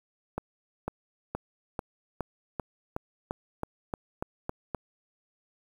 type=accelerating click train; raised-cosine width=1 ms; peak=-17 dBFS; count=13; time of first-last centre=0.38-4.747 s; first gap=500 ms; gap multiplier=0.94; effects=8-bit